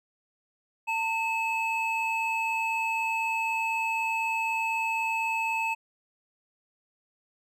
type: tone pair together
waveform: triangle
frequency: 902 / 2590 Hz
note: A5 / E7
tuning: +43 / -31 cents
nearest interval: octave + tritone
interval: 1826 cents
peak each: -27 dBFS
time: 0.87-5.75 s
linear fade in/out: 20 ms
effects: none